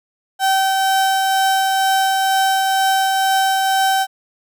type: tone with tremolo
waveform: 35% pulse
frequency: 771 Hz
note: G5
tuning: 29 cents flat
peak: -11 dBFS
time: 0.39-4.07 s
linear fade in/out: 50 ms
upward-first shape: triangle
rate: 2.1 Hz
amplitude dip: 25%
effects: none